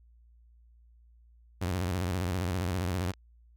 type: tone with vibrato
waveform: sawtooth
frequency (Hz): 90.3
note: F#2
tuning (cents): -42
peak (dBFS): -25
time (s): 1.61-3.12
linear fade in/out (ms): 10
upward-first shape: square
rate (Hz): 15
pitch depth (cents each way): 110
type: clicks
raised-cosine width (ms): 0.2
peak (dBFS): -27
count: 2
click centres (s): 3.041 / 3.137
effects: added 58 Hz sine -56 dBFS peak until 3.56 s